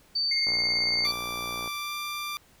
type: tone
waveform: sine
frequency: 4574 Hz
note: D8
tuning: 47 cents flat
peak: -24 dBFS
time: 0.15-1.12 s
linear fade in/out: 10 ms
type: tone with tremolo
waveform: triangle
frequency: 2136 Hz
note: C7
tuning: 35 cents sharp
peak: -25 dBFS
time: 0.31-1.07 s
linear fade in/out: 5 ms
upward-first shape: sine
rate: 18 Hz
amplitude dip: 50%
type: click train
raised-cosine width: 1 ms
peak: -25 dBFS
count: 73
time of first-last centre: 0.47-1.676 s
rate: 59.7 Hz
type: tone with pitch glide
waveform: 15% pulse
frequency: 1174.7 to 1183.6 Hz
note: D6 to D6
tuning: 0 to +13 cents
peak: -25 dBFS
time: 1.05-2.37 s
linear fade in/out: 0 ms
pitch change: +13 cents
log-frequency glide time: 1.75-1.97 s
effects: pink hiss -59 dBFS RMS until 2.6 s